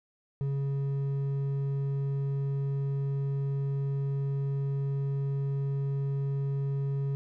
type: tone with hard clipping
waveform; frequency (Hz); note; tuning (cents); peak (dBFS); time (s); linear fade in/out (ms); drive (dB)
sine; 138.59; C#3; 0; -29; 0.41-7.15; 0; 5
effects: none